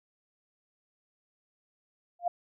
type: tone with exponential growth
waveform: sine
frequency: 698.5 Hz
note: F5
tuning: in tune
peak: -21 dBFS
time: 2.19-2.28 s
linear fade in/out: 5 ms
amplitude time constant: 19 ms
effects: none